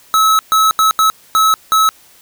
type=tone bursts at uneven times; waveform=square; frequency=1295 Hz; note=E6; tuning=31 cents flat; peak=-9 dBFS; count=6; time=0.14-0.39 / 0.52-0.71 / 0.79-0.91 / 0.99-1.1 / 1.35-1.54 / 1.72-1.89 s; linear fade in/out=0 ms; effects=white hiss -46 dBFS RMS until 2.21 s